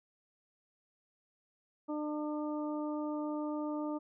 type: harmonic tone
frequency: 300.6 Hz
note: D4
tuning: 40 cents sharp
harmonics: 1 / 2 / 3 / 4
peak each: -35 / -41 / -45 / -47 dBFS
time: 1.88-3.99 s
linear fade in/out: 20 ms
effects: none